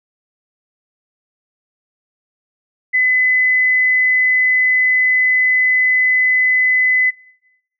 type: tone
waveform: sine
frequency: 2015 Hz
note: B6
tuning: 34 cents sharp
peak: -11 dBFS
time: 2.93-7.11 s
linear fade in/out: 20 ms
effects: noise-tail reverb RT60 1.0 s tail -24 dB re dry